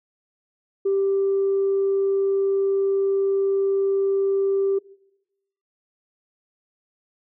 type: tone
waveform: sine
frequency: 392 Hz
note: G4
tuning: in tune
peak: -17 dBFS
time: 0.85-4.79 s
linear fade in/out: 10 ms
effects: noise-tail reverb RT60 0.9 s tail -22 dB re dry + tanh soft clip ceiling -14 dBFS